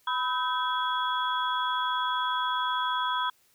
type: tone cluster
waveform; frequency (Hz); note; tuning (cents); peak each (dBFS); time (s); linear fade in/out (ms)
sine; 994 / 1282 / 1547 / 3349; B5 / E6 / G6 / G#7; +11 / -49 / -23 / +14; -28 / -32 / -34 / -34; 0.07-3.3; 5
effects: white hiss -65 dBFS RMS until 3.54 s